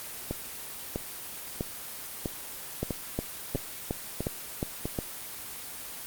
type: two click trains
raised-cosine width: 2 ms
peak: -16 / -15 dBFS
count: 8 / 7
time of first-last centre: 0.31-4.855 / 2.83-4.988 s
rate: 1.54 / 2.78 Hz
effects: white hiss -40 dBFS RMS until 6.06 s + Opus 24 kbps